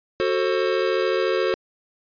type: chord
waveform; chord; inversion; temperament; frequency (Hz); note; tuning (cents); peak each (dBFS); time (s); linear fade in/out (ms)
square; F# diminished; none; just; 370 / 444 / 532.8; F#4 / A4 / C5; 0 / +16 / +31; -24 / -25 / -25; 0.2-1.54; 0
effects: resampled to 11025 Hz